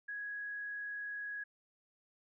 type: tone with frequency modulation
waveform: sine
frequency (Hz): 1665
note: G#6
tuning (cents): +4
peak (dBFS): -39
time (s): 0.08-1.44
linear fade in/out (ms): 10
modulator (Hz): 40.2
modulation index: 0.32
effects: none